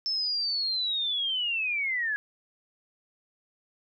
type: linear sweep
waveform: sine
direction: down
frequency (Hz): 5310 to 1646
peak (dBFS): -26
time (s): 0.06-2.16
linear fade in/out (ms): 0
effects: none